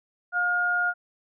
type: tone pair together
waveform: sine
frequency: 712.5 / 1425 Hz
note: F5 / F6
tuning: +34 / +34 cents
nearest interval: octave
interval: 1200 cents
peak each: -30 / -22 dBFS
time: 0.32-0.94 s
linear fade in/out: 50 ms
effects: none